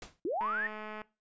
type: noise with exponential decay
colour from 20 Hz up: pink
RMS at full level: -41 dBFS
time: 0.02-0.2 s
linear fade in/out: 2 ms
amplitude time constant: 37 ms
type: linear sweep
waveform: sine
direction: up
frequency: 293.2 to 1879 Hz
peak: -30 dBFS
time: 0.25-0.67 s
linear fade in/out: 2 ms
type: click train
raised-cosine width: 0.5 ms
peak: -28 dBFS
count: 131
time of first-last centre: 0.41-1.017 s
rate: 214 Hz
effects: noise-tail reverb RT60 0.3 s tail -21 dB re dry + resampled to 16000 Hz